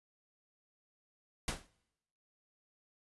pink noise with exponential decay, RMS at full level -31 dBFS, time 1.48-1.67 s, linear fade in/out 2 ms, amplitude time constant 41 ms, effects noise-tail reverb RT60 0.9 s tail -24 dB re dry + resampled to 24000 Hz

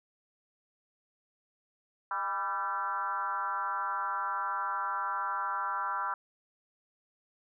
sine tone with frequency modulation, 1174.7 Hz, D6, in tune, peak -30 dBFS, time 2.11-6.14 s, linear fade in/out 2 ms, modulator 186 Hz, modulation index 1.7, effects none

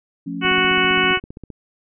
sine chord, F augmented, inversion none, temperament equal, 174.61 / 220 / 277.2 Hz, F3 / A3 / C#4, 0 / 0 / 0 cents, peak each -29 / -32 / -27 dBFS, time 0.26-1.14 s, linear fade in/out 10 ms
harmonic tone, 370 Hz, F#4, in tune, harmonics 1 / 2 / 3 / 4 / 5 / 6 / 7 / 8, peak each -22 / -27 / -23 / -21 / -27 / -21 / -24 / -22 dBFS, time 0.41-1.2 s, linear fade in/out 50 ms
click train, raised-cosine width 3 ms, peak -22 dBFS, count 17, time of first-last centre 0.45-1.503 s, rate 15.2 Hz
effects none

